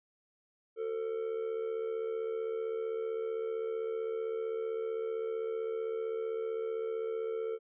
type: tone with amplitude modulation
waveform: triangle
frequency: 447.5 Hz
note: A4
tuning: 29 cents sharp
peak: -28 dBFS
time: 0.76-7.59 s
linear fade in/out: 50 ms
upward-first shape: sine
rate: 75.6 Hz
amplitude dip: 65%
effects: resampled to 8000 Hz